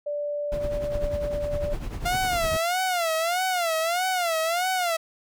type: tone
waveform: sine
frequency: 585 Hz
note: D5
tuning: 7 cents flat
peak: -26 dBFS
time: 0.06-1.74 s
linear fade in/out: 10 ms
type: noise with tremolo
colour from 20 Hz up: brown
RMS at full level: -28 dBFS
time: 0.52-2.57 s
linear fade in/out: 0 ms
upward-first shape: triangle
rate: 10 Hz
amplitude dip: 75%
type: tone with vibrato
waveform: sawtooth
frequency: 693 Hz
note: F5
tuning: 14 cents flat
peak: -19 dBFS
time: 2.05-4.97 s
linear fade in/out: 10 ms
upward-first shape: sine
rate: 1.6 Hz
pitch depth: 140 cents each way
effects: none